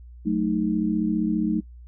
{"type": "chord", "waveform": "sine", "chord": "D# diminished", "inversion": "first", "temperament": "equal", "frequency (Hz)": [185, 220, 311.1], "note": ["F#3", "A3", "D#4"], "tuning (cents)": [0, 0, 0], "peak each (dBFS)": [-26, -24, -25], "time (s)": [0.25, 1.61], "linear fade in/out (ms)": 20, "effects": ["noise-tail reverb RT60 0.1 s tail -23 dB re dry", "added 60 Hz sine -41 dBFS peak until 1.87 s"]}